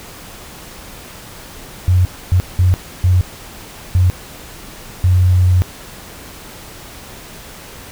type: tone bursts at uneven times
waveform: sine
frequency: 91 Hz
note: F#2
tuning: 28 cents flat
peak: -8 dBFS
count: 6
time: 1.88-2.05 / 2.32-2.4 / 2.59-2.74 / 3.04-3.21 / 3.95-4.1 / 5.04-5.62 s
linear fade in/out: 0 ms
effects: pink hiss -35 dBFS RMS until 7.91 s